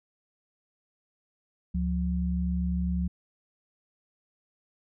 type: tone pair together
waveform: sine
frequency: 71 / 178.91 Hz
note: C#2 / F3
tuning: +42 / +42 cents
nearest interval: octave + major third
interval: 1600 cents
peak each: -28 dBFS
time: 1.74-3.08 s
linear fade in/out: 10 ms
effects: none